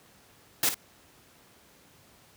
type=noise with echo; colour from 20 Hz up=white; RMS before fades=-24 dBFS; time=0.63-0.69 s; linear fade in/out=2 ms; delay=54 ms; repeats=1; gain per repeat=-10 dB; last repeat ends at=0.744 s; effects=pink hiss -58 dBFS RMS until 2.36 s + high-pass 80 Hz 12 dB/octave